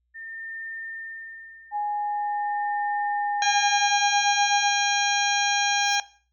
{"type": "tone with tremolo", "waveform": "sine", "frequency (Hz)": 1809, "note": "A6", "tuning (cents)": 48, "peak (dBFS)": -33, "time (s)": [0.14, 3.91], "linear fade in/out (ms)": 20, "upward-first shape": "sine", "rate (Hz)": 0.44, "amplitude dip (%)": 85}
{"type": "tone with pitch glide", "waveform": "sine", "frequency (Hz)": [830.6, 817.7], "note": ["G#5", "G#5"], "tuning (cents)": [0, -27], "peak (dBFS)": -24, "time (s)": [1.71, 4.71], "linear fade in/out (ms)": 50, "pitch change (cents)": -27, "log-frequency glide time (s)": [1.9, 4.32]}
{"type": "harmonic tone", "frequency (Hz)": 810, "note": "G#5", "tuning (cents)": -43, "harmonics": [1, 2, 3, 4, 5, 7, 8], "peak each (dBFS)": [-24, -27, -29, -30, -31, -32, -33], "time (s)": [3.42, 6], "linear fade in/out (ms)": 2}
{"type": "tone with exponential growth", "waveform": "square", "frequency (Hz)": 5380, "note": "E8", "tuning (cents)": 34, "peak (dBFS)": -31, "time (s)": [5.5, 5.96], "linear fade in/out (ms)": 5, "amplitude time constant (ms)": 100}
{"effects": ["noise-tail reverb RT60 0.4 s tail -17 dB re dry", "added 60 Hz sine -70 dBFS peak until 6.32 s"]}